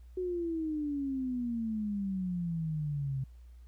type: exponential sweep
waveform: sine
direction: down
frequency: 371.3 to 131.2 Hz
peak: -31 dBFS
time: 0.17-3.24 s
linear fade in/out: 5 ms
effects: added 60 Hz sine -49 dBFS peak until 3.67 s + pink hiss -73 dBFS RMS until 3.67 s